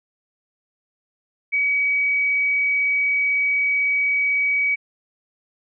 sine tone, 2269 Hz, C#7, 40 cents sharp, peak -17 dBFS, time 1.52-4.76 s, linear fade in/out 20 ms, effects none

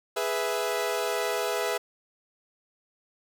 sawtooth chord, E major, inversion first, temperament equal, 415.3 / 493.9 / 659.3 Hz, G#4 / B4 / E5, 0 / 0 / 0 cents, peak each -27 dBFS, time 0.16-1.78 s, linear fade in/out 10 ms, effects none

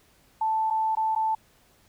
sine tone with dropouts, 880 Hz, A5, in tune, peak -22 dBFS, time 0.41-1.35 s, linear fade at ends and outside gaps 5 ms, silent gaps 0.702-0.707 / 0.952-0.97 / 1.151-1.16 s, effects pink hiss -61 dBFS RMS until 1.88 s

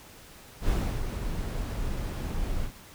brown noise with ADSR envelope, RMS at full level -24 dBFS, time 0.6-2.73 s, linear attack 89 ms, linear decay 300 ms, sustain -7 dB, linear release 95 ms, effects pink hiss -50 dBFS RMS until 2.94 s

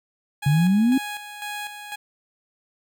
15% pulse tone with tremolo, 830.6 Hz, G#5, in tune, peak -23 dBFS, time 0.42-1.96 s, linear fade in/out 10 ms, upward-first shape square, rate 2 Hz, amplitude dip 55%
sine exponential sweep, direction up, 138.59 to 273.6 Hz, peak -15 dBFS, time 0.46-0.98 s, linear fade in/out 5 ms
effects none

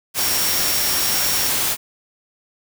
sine tone in noise, 5570 Hz, F8, 5 cents flat, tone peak -24 dBFS, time 0.17-1.52 s, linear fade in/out 50 ms, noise white, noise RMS -20 dBFS, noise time 0.14-1.77 s, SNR -7 dB, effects none

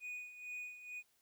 triangle tone with tremolo, 2473 Hz, D#7, 11 cents flat, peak -40 dBFS, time 0-1.03 s, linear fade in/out 50 ms, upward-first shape sine, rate 2.2 Hz, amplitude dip 70%, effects white hiss -75 dBFS RMS until 1.21 s

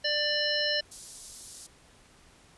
harmonic tone, 592 Hz, D5, 14 cents sharp, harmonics 1 / 3 / 5 / 7 / 9, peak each -32 / -32 / -32 / -32 / -32 dBFS, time 0.04-0.81 s, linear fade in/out 10 ms
white high-pass noise, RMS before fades -43 dBFS, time 0.91-1.67 s, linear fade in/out 10 ms, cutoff 4300 Hz, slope 24 dB/octave
effects pink hiss -58 dBFS RMS until 2.57 s + resampled to 24000 Hz

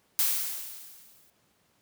blue noise with exponential decay, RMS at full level -23 dBFS, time 0.19-1.3 s, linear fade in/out 0 ms, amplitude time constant 240 ms, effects pink hiss -68 dBFS RMS until 1.81 s + high-pass 100 Hz 12 dB/octave

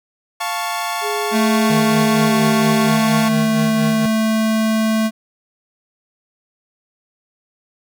sawtooth chord, F augmented, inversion none, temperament equal, 698.5 / 880 / 1108.7 Hz, F5 / A5 / C#6, 0 / 0 / 0 cents, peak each -21 dBFS, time 0.4-3.29 s, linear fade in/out 10 ms
sine tone with pitch glide, 416.8 to 395.2 Hz, G#4 to G4, +6 to +14 cents, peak -22 dBFS, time 1.01-2.92 s, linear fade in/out 50 ms, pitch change -92 cents, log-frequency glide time 2.28-2.34 s
square tone, 220 Hz, A3, in tune, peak -15 dBFS, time 1.31-5.11 s, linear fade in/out 50 ms
square tone with tremolo, 155.56 Hz, D#3, in tune, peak -19 dBFS, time 1.7-4.06 s, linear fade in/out 2 ms, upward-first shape sine, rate 4.3 Hz, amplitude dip 65%
effects none

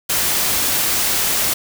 white noise, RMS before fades -18 dBFS, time 0.09-1.54 s, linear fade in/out 10 ms, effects none

